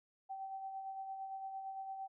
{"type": "tone with tremolo", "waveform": "sine", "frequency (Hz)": 773, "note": "G5", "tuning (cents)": -24, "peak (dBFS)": -40, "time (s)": [0.29, 2.08], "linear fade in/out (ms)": 20, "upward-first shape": "sine", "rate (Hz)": 8.8, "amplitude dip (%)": 40, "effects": []}